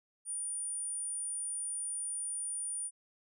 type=tone; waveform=sine; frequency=9450 Hz; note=D9; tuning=10 cents sharp; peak=-35 dBFS; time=0.25-2.91 s; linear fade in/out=50 ms; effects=none